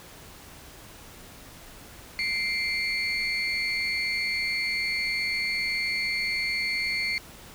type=tone cluster; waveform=sine; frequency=2099 / 2337 / 4409 Hz; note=C7 / D7 / C#8; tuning=+5 / -9 / -10 cents; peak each=-26 / -32 / -29 dBFS; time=2.19-7.18 s; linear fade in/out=0 ms; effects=tanh soft clip ceiling -21 dBFS + pink hiss -47 dBFS RMS until 7.54 s